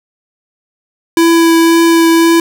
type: tone with vibrato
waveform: square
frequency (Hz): 332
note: E4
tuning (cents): +12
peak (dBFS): -6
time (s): 1.17-2.4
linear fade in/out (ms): 2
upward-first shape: triangle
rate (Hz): 1.9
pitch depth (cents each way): 11
effects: none